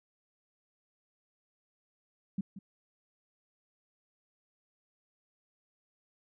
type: tone with echo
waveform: sine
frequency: 194.3 Hz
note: G3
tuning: 15 cents flat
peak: -29 dBFS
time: 2.38-2.41 s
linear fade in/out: 5 ms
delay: 180 ms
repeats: 1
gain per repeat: -13 dB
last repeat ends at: 2.59 s
effects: none